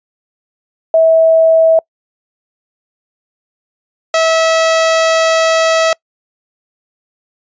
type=tone pair in turn; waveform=sine / sawtooth; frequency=649 / 649 Hz; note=E5 / E5; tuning=-27 / -27 cents; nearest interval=unison; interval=0 cents; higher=neither; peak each=-5 dBFS; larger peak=neither; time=0.94-1.79 / 4.14-5.93 s; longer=second; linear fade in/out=2 ms; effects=noise-tail reverb RT60 0.1 s tail -26 dB re dry + resampled to 16000 Hz